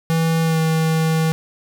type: tone with pitch glide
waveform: square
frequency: 163.3 to 160.49 Hz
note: E3 to E3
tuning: -16 to -46 cents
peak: -16 dBFS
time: 0.1-1.32 s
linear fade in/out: 0 ms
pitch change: -30 cents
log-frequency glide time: 0.43-0.59 s
effects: none